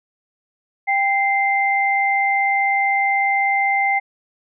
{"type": "tone pair together", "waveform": "sine", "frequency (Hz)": [790.6, 2084], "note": ["G5", "C7"], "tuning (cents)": [15, -7], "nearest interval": "octave + perfect fourth", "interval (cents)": 1678, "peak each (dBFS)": -18, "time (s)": [0.87, 4], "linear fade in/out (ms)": 20, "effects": []}